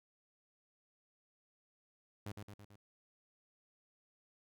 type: tone with echo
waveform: sawtooth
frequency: 102.2 Hz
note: G#2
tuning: 27 cents flat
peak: -38 dBFS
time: 2.26-2.32 s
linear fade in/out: 5 ms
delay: 110 ms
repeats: 4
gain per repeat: -4 dB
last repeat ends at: 2.76 s
effects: none